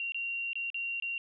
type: tone with dropouts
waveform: sine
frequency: 2758 Hz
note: F7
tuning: 22 cents flat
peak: -32 dBFS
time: 0-1.18 s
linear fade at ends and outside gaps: 1 ms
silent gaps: 0.121-0.145 / 0.532-0.555 / 0.702-0.744 / 1-1.023 s
effects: none